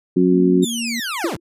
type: harmonic tone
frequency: 91 Hz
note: F#2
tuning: 28 cents flat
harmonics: 2 / 3 / 4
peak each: -16 / -16 / -16 dBFS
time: 0.16-0.65 s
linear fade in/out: 10 ms
type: tone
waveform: sine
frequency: 233.1 Hz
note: A#3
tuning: in tune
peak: -24 dBFS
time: 0.32-1 s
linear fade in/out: 5 ms
type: linear sweep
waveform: 20% pulse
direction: down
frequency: 3729 to 43 Hz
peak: -18 dBFS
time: 0.62-1.37 s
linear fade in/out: 20 ms
type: tone with exponential decay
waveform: sine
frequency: 337.8 Hz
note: E4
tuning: 42 cents sharp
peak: -14 dBFS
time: 1.24-1.4 s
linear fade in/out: 5 ms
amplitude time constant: 33 ms
effects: resampled to 32000 Hz